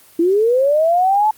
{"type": "linear sweep", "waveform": "sine", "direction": "up", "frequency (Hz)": [324.2, 876], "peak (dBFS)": -11, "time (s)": [0.19, 1.31], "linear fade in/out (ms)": 5, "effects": ["white hiss -47 dBFS RMS until 1.37 s", "Opus 24 kbps"]}